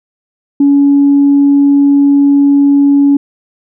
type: tone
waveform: sine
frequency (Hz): 282.1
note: C#4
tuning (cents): +30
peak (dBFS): -3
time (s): 0.6-3.17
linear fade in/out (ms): 5
effects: tanh soft clip ceiling 0 dBFS